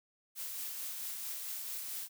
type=noise with tremolo; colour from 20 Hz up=blue; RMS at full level=-40 dBFS; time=0.35-2.09 s; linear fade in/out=50 ms; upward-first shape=sine; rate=4.5 Hz; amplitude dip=25%; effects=none